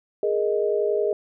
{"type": "chord", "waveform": "sine", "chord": "Ab suspended second", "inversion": "none", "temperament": "equal", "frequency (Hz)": [415.3, 466.2, 622.3], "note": ["Ab4", "Bb4", "Eb5"], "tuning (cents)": [0, 0, 0], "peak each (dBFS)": [-22, -26, -26], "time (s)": [0.23, 1.13], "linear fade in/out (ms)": 2, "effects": []}